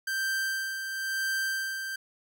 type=tone with tremolo; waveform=45% pulse; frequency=1568 Hz; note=G6; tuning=in tune; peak=-27 dBFS; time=0.07-1.96 s; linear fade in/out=5 ms; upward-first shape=sine; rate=0.98 Hz; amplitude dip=50%; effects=none